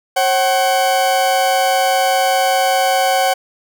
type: tone pair together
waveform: 40% pulse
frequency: 540 / 755 Hz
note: C#5 / F#5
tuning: -45 / +35 cents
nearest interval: tritone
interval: 580 cents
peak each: -17 / -13 dBFS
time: 0.16-3.34 s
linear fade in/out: 10 ms
effects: none